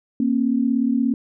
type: tone pair together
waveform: sine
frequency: 234.3 / 271.3 Hz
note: A#3 / C#4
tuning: +9 / -37 cents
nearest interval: minor third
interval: 254 cents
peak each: -19 / -20 dBFS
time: 0.2-1.14 s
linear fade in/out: 2 ms
effects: none